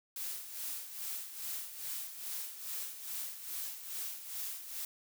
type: noise with tremolo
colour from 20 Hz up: blue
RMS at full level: -39 dBFS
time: 0.16-4.85 s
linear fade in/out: 2 ms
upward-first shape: sine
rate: 2.4 Hz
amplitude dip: 65%
effects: none